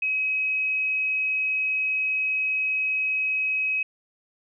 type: tone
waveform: sine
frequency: 2545 Hz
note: D#7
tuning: 39 cents sharp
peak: -22 dBFS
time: 0.02-3.83 s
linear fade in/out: 5 ms
effects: none